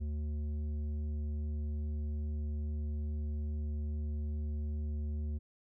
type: tone with tanh clipping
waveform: sine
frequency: 74.8 Hz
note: D2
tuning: 32 cents sharp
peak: -35 dBFS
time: 0-5.39 s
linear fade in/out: 20 ms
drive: 9 dB
effects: none